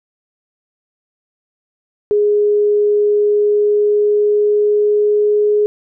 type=tone with pitch glide; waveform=sine; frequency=415.3 to 418.2 Hz; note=G#4 to G#4; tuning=0 to +12 cents; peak=-10 dBFS; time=2.11-5.66 s; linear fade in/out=0 ms; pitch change=+12 cents; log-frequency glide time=3.19-5.54 s; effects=none